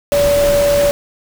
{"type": "tone in noise", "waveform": "sine", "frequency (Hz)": 574, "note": "D5", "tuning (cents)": -40, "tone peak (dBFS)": -10, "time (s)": [0.12, 0.91], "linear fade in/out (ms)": 0, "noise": "pink", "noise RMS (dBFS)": -21, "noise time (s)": [0.12, 0.91], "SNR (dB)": 8, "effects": []}